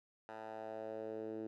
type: tone with band-pass filter sweep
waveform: 10% pulse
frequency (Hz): 110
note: A2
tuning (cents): 0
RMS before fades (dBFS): -45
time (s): 0.29-1.47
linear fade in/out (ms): 0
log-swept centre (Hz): 990 to 340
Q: 2.5
effects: none